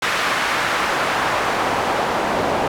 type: noise with band-pass filter sweep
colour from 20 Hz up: pink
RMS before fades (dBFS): -20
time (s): 0.02-2.68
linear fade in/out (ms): 5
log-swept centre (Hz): 1700 to 640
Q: 1
effects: none